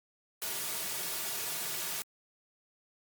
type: noise with comb filter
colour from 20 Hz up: white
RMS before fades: -36 dBFS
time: 0.42-2.02 s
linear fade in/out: 0 ms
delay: 3.8 ms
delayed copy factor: -0.65
effects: high-pass 150 Hz 12 dB/octave + Opus 48 kbps